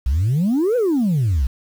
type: exponential two-way sweep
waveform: sine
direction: up then down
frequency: 58.27 to 514 to 58.27 Hz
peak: -13 dBFS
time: 0.06-1.47 s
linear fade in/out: 5 ms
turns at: 0.76 s
effects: tanh soft clip ceiling -13 dBFS + 7-bit